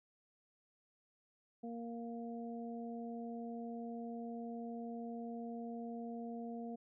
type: harmonic tone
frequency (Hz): 233.1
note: A#3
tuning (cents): 0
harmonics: 1 / 2 / 3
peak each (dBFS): -43 / -49 / -50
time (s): 1.63-6.76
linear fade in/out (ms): 10
effects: none